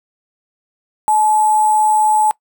sine tone with sample-and-hold, 858 Hz, A5, 44 cents flat, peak -10 dBFS, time 1.08-2.31 s, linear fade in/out 0 ms, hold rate 8820 Hz, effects noise-tail reverb RT60 0.1 s tail -23 dB re dry

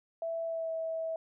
sine tone with pitch glide, 661 to 650 Hz, E5 to E5, +5 to -24 cents, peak -32 dBFS, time 0.22-1.16 s, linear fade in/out 2 ms, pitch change -29 cents, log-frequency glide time 0.45-0.71 s, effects none

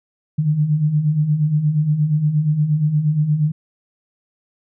sine beating tone pair, 145.1 / 153.6 Hz, D3 / D#3, -21 / -22 cents, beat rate 8.5 Hz, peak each -22 / -15 dBFS, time 0.38-3.52 s, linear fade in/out 10 ms, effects none

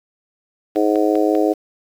harmonic tone, 105.4 Hz, G#2, 26 cents sharp, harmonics 3 / 4 / 5 / 6 / 7, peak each -17 / -19 / -21 / -23 / -24 dBFS, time 0.75-1.54 s, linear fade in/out 20 ms
click train, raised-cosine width 0.3 ms, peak -18 dBFS, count 4, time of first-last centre 0.76-1.352 s, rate 5.07 Hz
effects 7-bit

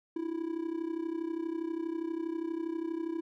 triangle tone with amplitude modulation, 329.6 Hz, E4, in tune, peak -27 dBFS, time 0.16-3.21 s, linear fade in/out 5 ms, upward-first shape sine, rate 32.4 Hz, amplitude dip 80%, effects none

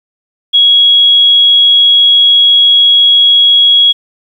sine tone, 3322 Hz, G#7, in tune, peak -3 dBFS, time 0.53-3.93 s, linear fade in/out 20 ms, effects 7-bit

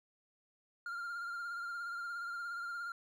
triangle tone with vibrato, 1396.9 Hz, F6, in tune, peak -37 dBFS, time 0.86-2.92 s, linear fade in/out 2 ms, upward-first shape sine, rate 17 Hz, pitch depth 33 cents each way, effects none

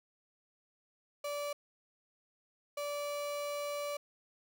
35% pulse tone pair in turn, 580 / 580 Hz, D5 / D5, -22 / -22 cents, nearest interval unison, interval 0 cents, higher neither, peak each -34 / -34 dBFS, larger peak neither, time 1.24-1.53 / 2.77-3.97 s, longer second, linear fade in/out 5 ms, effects none

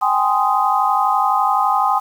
sine chord, Ab major seventh, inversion third, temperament just, 778.7 / 830.6 / 1038.3 / 1245.9 Hz, G5 / Ab5 / C6 / Eb6, -12 / 0 / -14 / +2 cents, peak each -19 dBFS, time 0.01-2 s, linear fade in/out 20 ms, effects 7-bit

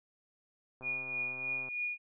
click train, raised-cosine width 1 ms, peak -37 dBFS, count 114, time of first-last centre 0.81-1.686 s, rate 129 Hz
sine tone with tremolo, 2443 Hz, D#7, 32 cents flat, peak -31 dBFS, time 0.82-1.98 s, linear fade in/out 50 ms, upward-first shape triangle, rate 3.2 Hz, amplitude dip 65%
effects none

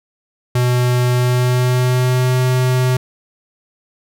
square tone with pitch glide, 123.9 to 127.38 Hz, B2 to C3, +6 to -46 cents, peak -13 dBFS, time 0.55-2.97 s, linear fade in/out 5 ms, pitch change +48 cents, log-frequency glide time 1.11-2.4 s, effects none

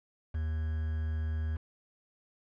triangle tone with quantisation, 78.7 Hz, D#2, 20 cents sharp, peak -28 dBFS, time 0.34-1.57 s, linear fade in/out 10 ms, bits 8, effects low-pass 2000 Hz 12 dB/octave

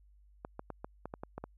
clicks, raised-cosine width 1 ms, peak -26 dBFS, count 9, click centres 0.449 / 0.594 / 0.703 / 0.845 / 1.056 / 1.139 / 1.235 / 1.38 / 1.44 s, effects added 50 Hz sine -59 dBFS peak until 1.57 s

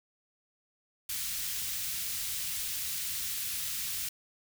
white band-stop noise, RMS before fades -35 dBFS, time 1.09-4.09 s, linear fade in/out 5 ms, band 120 to 2200 Hz, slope 12 dB/octave, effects none

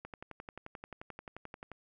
click train, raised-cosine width 0.5 ms, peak -29 dBFS, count 20, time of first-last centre 0.05-1.717 s, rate 11.4 Hz, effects none

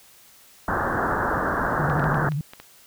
white low-pass noise, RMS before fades -24 dBFS, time 0.68-2.29 s, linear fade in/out 2 ms, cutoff 1700 Hz, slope 96 dB/octave
sine tone with vibrato, 147 Hz, D3, 2 cents sharp, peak -23 dBFS, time 1.79-2.41 s, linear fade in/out 2 ms, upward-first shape sine, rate 12 Hz, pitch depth 120 cents each way
clicks, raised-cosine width 0.3 ms, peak -23 dBFS, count 7, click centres 1.899 / 1.996 / 2.042 / 2.145 / 2.32 / 2.535 / 2.6 s
effects white hiss -52 dBFS RMS until 2.86 s

